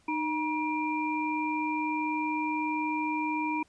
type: tone cluster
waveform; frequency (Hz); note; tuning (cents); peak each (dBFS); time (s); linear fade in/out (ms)
sine; 306.9 / 956 / 2380; D#4 / A#5 / D7; -24 / +43 / +22; -31 / -31 / -35; 0.08-3.63; 5
effects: pink hiss -65 dBFS RMS until 3.68 s + resampled to 22050 Hz